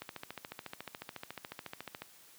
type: click train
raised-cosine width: 0.3 ms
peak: -25 dBFS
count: 29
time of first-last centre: 0.02-2.02 s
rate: 14 Hz
effects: white hiss -59 dBFS RMS until 2.38 s + high-pass 100 Hz 12 dB/octave